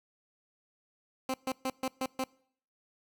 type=tone bursts; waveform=15% pulse; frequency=261.6 Hz; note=C4; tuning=in tune; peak=-24 dBFS; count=6; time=1.29-2.24 s; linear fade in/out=2 ms; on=50 ms; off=130 ms; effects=noise-tail reverb RT60 0.6 s tail -24 dB re dry